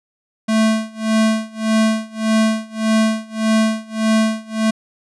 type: tone with tremolo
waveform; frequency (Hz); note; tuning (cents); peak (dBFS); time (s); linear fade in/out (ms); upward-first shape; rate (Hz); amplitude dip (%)
square; 220; A3; 0; -12; 0.48-4.71; 10; sine; 1.7; 95
effects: resampled to 24000 Hz